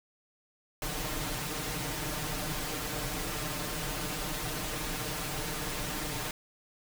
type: noise with comb filter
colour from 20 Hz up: pink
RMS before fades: -35 dBFS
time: 0.82-6.31 s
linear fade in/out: 2 ms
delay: 6.6 ms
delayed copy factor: +0.95
effects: none

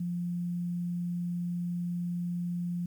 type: tone with quantisation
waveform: sine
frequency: 174.9 Hz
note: F3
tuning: 3 cents sharp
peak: -30 dBFS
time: 0-2.86 s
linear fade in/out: 5 ms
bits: 10
effects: none

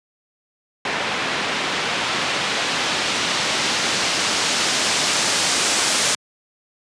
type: noise with low-pass filter sweep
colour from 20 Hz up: white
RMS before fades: -21 dBFS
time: 0.85-6.15 s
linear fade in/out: 2 ms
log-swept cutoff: 2500 to 8100 Hz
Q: 0.8
effects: high-pass 150 Hz 12 dB/octave + resampled to 22050 Hz

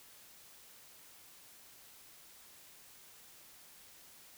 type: silence
effects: white hiss -58 dBFS RMS until 4.37 s

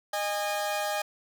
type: tone pair together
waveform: sawtooth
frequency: 614.5 / 818 Hz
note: D#5 / G#5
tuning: -22 / -26 cents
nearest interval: perfect fourth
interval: 496 cents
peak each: -27 dBFS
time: 0.13-1.02 s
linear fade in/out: 5 ms
effects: none

